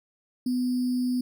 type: tone with sample-and-hold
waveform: sine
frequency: 250 Hz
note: B3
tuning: 21 cents sharp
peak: -23 dBFS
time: 0.46-1.21 s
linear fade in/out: 5 ms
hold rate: 4900 Hz
effects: none